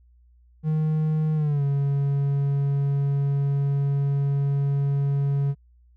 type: tone with pitch glide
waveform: triangle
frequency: 155.56 to 140.2 Hz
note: D#3 to C#3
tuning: 0 to +20 cents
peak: -18 dBFS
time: 0.63-5.55 s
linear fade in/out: 50 ms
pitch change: -180 cents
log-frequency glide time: 1.35-1.63 s
effects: added 60 Hz sine -53 dBFS peak until 5.96 s